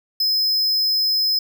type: tone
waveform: square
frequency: 5100 Hz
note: D#8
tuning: 42 cents sharp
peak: -17 dBFS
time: 0.2-1.39 s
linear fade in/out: 5 ms
effects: 8-bit